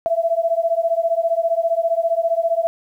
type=beating tone pair; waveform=sine; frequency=659.3 / 674.3 Hz; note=E5 / E5; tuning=0 / +39 cents; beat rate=15 Hz; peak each=-19 dBFS; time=0.06-2.67 s; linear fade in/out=0 ms; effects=9-bit